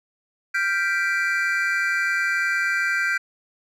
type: chord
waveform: triangle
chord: G dominant seventh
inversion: third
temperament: equal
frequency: 1396.9 / 1568 / 1975.5 / 2349 Hz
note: F6 / G6 / B6 / D7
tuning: 0 / 0 / 0 / 0 cents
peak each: -26 / -21 / -26 / -26 dBFS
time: 0.54-3.18 s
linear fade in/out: 10 ms
effects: none